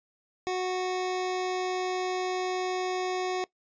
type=tone; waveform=25% pulse; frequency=368.2 Hz; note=F#4; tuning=8 cents flat; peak=-24 dBFS; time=0.47-3.44 s; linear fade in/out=0 ms; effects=noise-tail reverb RT60 0.1 s tail -20 dB re dry + resampled to 16000 Hz